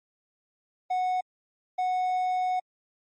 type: tone bursts at uneven times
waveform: triangle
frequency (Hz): 736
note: F#5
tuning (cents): -9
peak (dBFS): -22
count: 2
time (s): 0.9-1.21 / 1.78-2.6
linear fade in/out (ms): 10
effects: MP3 32 kbps